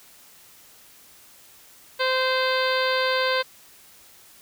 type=harmonic tone; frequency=518 Hz; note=C5; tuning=17 cents flat; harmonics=1 / 2 / 3 / 4 / 5 / 6 / 7 / 8 / 9; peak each=-24 / -27 / -27 / -31 / -34 / -35 / -32 / -33 / -34 dBFS; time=1.99-3.43 s; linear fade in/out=20 ms; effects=white hiss -51 dBFS RMS until 4.41 s